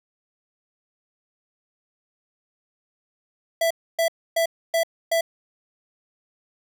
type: tone bursts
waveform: square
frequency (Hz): 663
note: E5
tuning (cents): +10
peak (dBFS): -19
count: 5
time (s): 3.61-5.21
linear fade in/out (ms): 5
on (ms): 96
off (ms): 280
effects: none